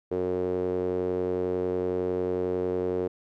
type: tone with band-pass filter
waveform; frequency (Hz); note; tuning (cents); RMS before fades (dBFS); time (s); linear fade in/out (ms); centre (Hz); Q
sawtooth; 91; F#2; -28; -28; 0.11-3.08; 10; 420; 5.4
effects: none